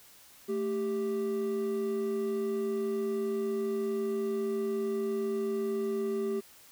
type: tone pair together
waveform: triangle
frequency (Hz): 220.6 / 393.1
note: A3 / G4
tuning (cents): +5 / +5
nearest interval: minor seventh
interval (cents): 1000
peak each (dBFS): -33 / -28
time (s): 0.48-6.41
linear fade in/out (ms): 20
effects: white hiss -56 dBFS RMS until 6.71 s